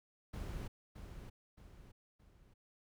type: noise with echo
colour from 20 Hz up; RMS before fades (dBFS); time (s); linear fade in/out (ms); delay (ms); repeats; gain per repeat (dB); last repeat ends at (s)
brown; -43; 0.33-0.68; 10; 620; 3; -7; 2.54
effects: none